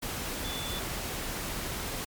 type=tone in noise; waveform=sine; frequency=3475 Hz; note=A7; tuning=22 cents flat; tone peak=-38 dBFS; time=0.44-0.8 s; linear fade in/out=10 ms; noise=pink; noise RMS=-35 dBFS; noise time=0.02-2.05 s; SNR=-6 dB; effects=MP3 96 kbps